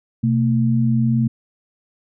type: tone pair together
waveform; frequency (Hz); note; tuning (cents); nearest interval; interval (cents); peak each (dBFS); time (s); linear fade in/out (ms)
sine; 126.53 / 225.7; B2 / A3; +42 / +44; minor seventh; 1002; -17; 0.23-1.28; 10
effects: none